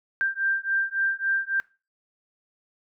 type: beating tone pair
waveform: sine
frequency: 1578 / 1581.6 Hz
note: G6 / G6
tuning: +11 / +15 cents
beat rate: 3.6 Hz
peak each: -26 dBFS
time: 0.21-1.6 s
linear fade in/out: 0 ms
effects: noise-tail reverb RT60 0.3 s tail -21 dB re dry